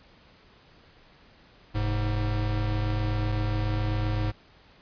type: tone pair together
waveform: square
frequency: 44.27 / 105.3 Hz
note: F1 / G#2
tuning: +24 / +24 cents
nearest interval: octave + minor third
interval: 1500 cents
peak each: -30 / -27 dBFS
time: 1.74-4.32 s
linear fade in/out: 20 ms
effects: pink hiss -56 dBFS RMS until 4.81 s + resampled to 11025 Hz